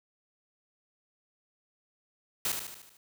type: noise with echo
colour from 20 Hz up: white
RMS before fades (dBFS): -30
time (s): 2.45-2.52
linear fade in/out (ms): 2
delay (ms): 75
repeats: 6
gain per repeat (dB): -5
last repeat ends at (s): 2.97
effects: none